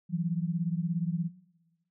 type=beating tone pair; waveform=sine; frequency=164.81 / 181.81 Hz; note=E3 / F#3; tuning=0 / -30 cents; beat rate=17 Hz; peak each=-30 dBFS; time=0.09-1.3 s; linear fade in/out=50 ms; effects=noise-tail reverb RT60 1.0 s tail -18 dB re dry